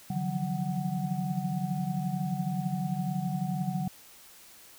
sine tone cluster, 144.1 / 159.7 / 174.5 / 186.2 / 745 Hz, D3 / D#3 / F3 / F#3 / F#5, -33 / +45 / -1 / +11 / +12 cents, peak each -34 / -37 / -36 / -32 / -38 dBFS, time 0.1-3.88 s, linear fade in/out 5 ms, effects white hiss -53 dBFS RMS until 4.78 s

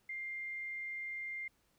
sine tone, 2100 Hz, C7, 6 cents sharp, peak -39 dBFS, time 0.09-1.48 s, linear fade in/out 5 ms, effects pink hiss -74 dBFS RMS until 1.78 s

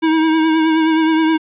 square tone with vibrato, 318.9 Hz, D#4, 43 cents sharp, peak -12 dBFS, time 0.02-1.38 s, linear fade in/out 20 ms, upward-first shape triangle, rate 9.5 Hz, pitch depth 38 cents each way, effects resampled to 8000 Hz + 9-bit

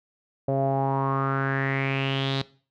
sawtooth tone with low-pass filter sweep, 135.8 Hz, C#3, 35 cents flat, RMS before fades -25 dBFS, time 0.48-2.42 s, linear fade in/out 5 ms, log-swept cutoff 590 to 4000 Hz, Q 5.9, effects noise-tail reverb RT60 0.4 s tail -19 dB re dry

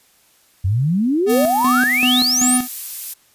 sine exponential sweep, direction up, 87.31 to 9956 Hz, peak -14 dBFS, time 0.64-2.58 s, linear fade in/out 10 ms
square tone with tremolo, 250 Hz, B3, 21 cents sharp, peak -16 dBFS, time 1.26-2.68 s, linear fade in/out 50 ms, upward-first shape square, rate 2.6 Hz, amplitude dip 65%
violet noise, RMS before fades -25 dBFS, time 1.29-3.14 s, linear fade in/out 10 ms
effects white hiss -55 dBFS RMS until 3.34 s + resampled to 32000 Hz

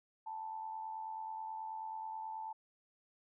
sine tone with amplitude modulation, 880 Hz, A5, in tune, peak -38 dBFS, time 0.26-2.53 s, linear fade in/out 10 ms, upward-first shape sine, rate 89.3 Hz, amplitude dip 55%, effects none

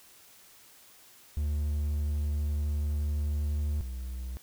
triangle tone pair in turn, 74 / 62.97 Hz, D2 / B1, +14 / +34 cents, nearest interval minor third, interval 280 cents, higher first, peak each -25 / -32 dBFS, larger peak first, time 1.37-3.81 / 3.81-4.37 s, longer first, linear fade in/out 0 ms, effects white hiss -56 dBFS RMS until 4.42 s

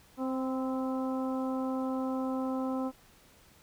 harmonic tone with a mistuned harmonic, 261.6 Hz, C4, in tune, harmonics 1 / 2 / 3 / 4 / 5, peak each -31 / -37 / -41 / -43 / -45 dBFS, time 0.17-2.92 s, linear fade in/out 50 ms, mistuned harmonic 4, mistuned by -26 cents, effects pink hiss -60 dBFS RMS until 3.62 s

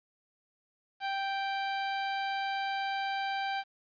sawtooth tone, 784 Hz, G5, in tune, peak -27 dBFS, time 1-3.64 s, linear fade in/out 50 ms, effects resampled to 11025 Hz + 10-bit

